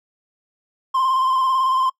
triangle tone with vibrato, 1046.5 Hz, C6, in tune, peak -14 dBFS, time 0.94-1.9 s, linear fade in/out 10 ms, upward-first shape square, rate 18 Hz, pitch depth 28 cents each way, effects noise-tail reverb RT60 0.1 s tail -24 dB re dry

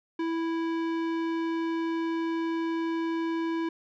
sine tone with tanh clipping, 329.6 Hz, E4, in tune, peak -29 dBFS, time 0.19-3.69 s, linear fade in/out 5 ms, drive 17 dB, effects none

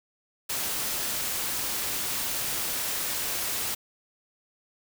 white noise, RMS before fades -30 dBFS, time 0.49-3.75 s, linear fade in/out 10 ms, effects none

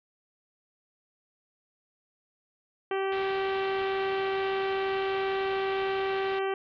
harmonic tone, 387.4 Hz, G4, 20 cents flat, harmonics 1 / 2 / 3 / 4 / 5 / 6 / 7 / 8, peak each -28 / -34 / -38 / -40 / -42 / -44 / -45 / -46 dBFS, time 2.91-6.54 s, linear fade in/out 2 ms
white low-pass noise, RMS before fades -43 dBFS, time 3.12-6.39 s, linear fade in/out 2 ms, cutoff 4000 Hz, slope 48 dB/octave
effects none

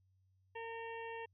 harmonic tone, 456.8 Hz, A#4, 35 cents flat, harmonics 1 / 2 / 4 / 5 / 6 / 7, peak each -46 / -47 / -51 / -59 / -53 / -63 dBFS, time 0.55-1.26 s, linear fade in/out 10 ms, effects added 94 Hz sine -70 dBFS peak until 1.33 s

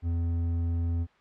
sine tone with hard clipping, 84.7 Hz, E2, 48 cents sharp, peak -27 dBFS, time 0.02-1.07 s, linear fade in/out 50 ms, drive 6 dB, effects white hiss -61 dBFS RMS until 1.2 s + low-pass 2000 Hz 12 dB/octave

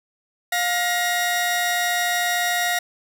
sawtooth tone pair together, 709 / 1892.8 Hz, F5 / A#6, +26 / +26 cents, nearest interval octave + perfect fourth, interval 1700 cents, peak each -19 dBFS, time 0.52-2.79 s, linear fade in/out 5 ms, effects none

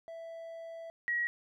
triangle / sine tone pair in turn, 661 / 1906.7 Hz, E5 / A#6, +5 / +39 cents, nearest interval octave + tritone, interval 1834 cents, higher second, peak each -40 / -29 dBFS, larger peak second, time 0.08-0.9 / 1.08-1.27 s, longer first, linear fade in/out 0 ms, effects none

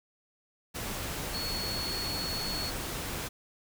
sine tone in noise, 4373 Hz, C#8, 24 cents flat, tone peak -34 dBFS, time 1.33-2.71 s, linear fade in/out 20 ms, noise pink, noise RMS -36 dBFS, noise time 0.74-3.29 s, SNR -1 dB, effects none

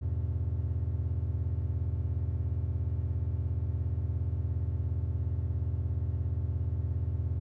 triangle chord, E minor, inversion none, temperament equal with one note detuned, 80.9 / 98 / 123.47 Hz, E2 / G2 / B2, -32 / 0 / 0 cents, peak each -29 / -32 / -34 dBFS, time 0.01-7.4 s, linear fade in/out 20 ms, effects none

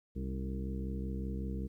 harmonic tone with a mistuned harmonic, 65.3 Hz, C2, 3 cents flat, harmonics 1 / 2 / 3 / 4 / 5 / 6 / 7, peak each -37 / -44 / -40 / -48 / -48 / -52 / -49 dBFS, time 0.15-1.68 s, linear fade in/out 20 ms, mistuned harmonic 4, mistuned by +53 cents, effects 12-bit

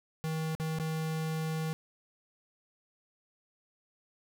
square tone with dropouts, 158.9 Hz, D#3, 37 cents sharp, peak -32 dBFS, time 0.24-1.73 s, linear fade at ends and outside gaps 0 ms, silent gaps 0.551-0.599 / 0.787-0.798 s, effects none

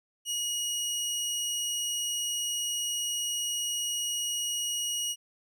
20% pulse tone, 2895 Hz, F#7, 38 cents flat, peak -24 dBFS, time 0.25-5.16 s, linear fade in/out 50 ms, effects none

